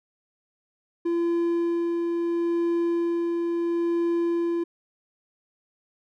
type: tone with tremolo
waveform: triangle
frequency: 340.4 Hz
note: F4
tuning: 44 cents flat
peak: -19 dBFS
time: 1.05-4.64 s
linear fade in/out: 10 ms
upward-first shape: sine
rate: 0.74 Hz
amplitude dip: 25%
effects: none